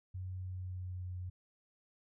sine tone with pitch glide, 92.5 to 90.65 Hz, F#2 to F#2, 0 to -35 cents, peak -39 dBFS, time 0.14-1.3 s, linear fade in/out 10 ms, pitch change -35 cents, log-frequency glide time 0.38-1.14 s, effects none

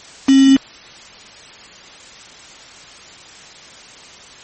sine tone with quantisation, 270 Hz, C#4, 45 cents flat, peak -6 dBFS, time 0.28-0.57 s, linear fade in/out 10 ms, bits 3, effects white hiss -39 dBFS RMS until 4.43 s + MP3 32 kbps

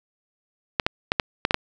clicks, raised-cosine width 0.3 ms, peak -3 dBFS, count 7, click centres 0.798 / 0.865 / 1.119 / 1.198 / 1.451 / 1.509 / 1.544 s, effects none

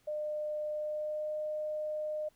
sine tone with pitch glide, 604 to 610.3 Hz, D5 to D#5, +48 to -34 cents, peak -33 dBFS, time 0.07-2.29 s, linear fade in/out 10 ms, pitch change +18 cents, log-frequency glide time 0.7-1.35 s, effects pink hiss -70 dBFS RMS until 2.35 s

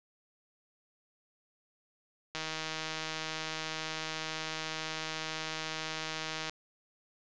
click train, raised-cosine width 0.2 ms, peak -19 dBFS, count 656, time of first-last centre 2.35-6.496 s, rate 158 Hz, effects resampled to 16000 Hz + 10-bit

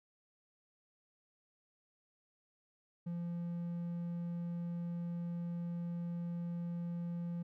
triangle tone, 172 Hz, F3, 26 cents flat, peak -35 dBFS, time 3.06-7.43 s, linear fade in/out 10 ms, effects none

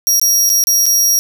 sawtooth tone with dropouts, 5660 Hz, F8, 22 cents sharp, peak -7 dBFS, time 0.07-1.19 s, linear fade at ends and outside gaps 0 ms, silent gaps 0.197-0.215 / 0.493-0.5 / 0.639-0.671 / 0.857-0.864 s, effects 7-bit

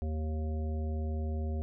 harmonic tone, 77.78 Hz, D#2, in tune, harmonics 1 / 3 / 5 / 7 / 9, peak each -31 / -41 / -45 / -48 / -50 dBFS, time 0.02-1.62 s, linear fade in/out 0 ms, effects none

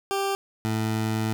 20% pulse tone pair in turn, 393.2 / 109.99 Hz, G4 / A2, +5 / 0 cents, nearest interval octave + minor seventh, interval 2205 cents, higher first, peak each -19 dBFS, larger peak neither, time 0.11-0.35 / 0.65-1.33 s, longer second, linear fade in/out 0 ms, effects none

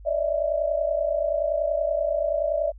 sine tone cluster, 577 / 607 / 658 Hz, D5 / D#5 / E5, -31 / -43 / -3 cents, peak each -26 dBFS, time 0.05-2.72 s, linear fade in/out 20 ms, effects added 50 Hz sine -41 dBFS peak until 2.78 s

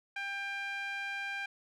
sawtooth tone with band-pass filter, 795 Hz, G5, 24 cents sharp, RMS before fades -38 dBFS, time 0.16-1.46 s, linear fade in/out 5 ms, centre 2000 Hz, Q 4.3, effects none

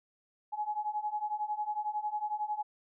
sine beating tone pair, 837 / 848 Hz, G#5 / G#5, +13 / +36 cents, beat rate 11 Hz, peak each -36 / -34 dBFS, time 0.52-2.63 s, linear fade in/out 20 ms, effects none

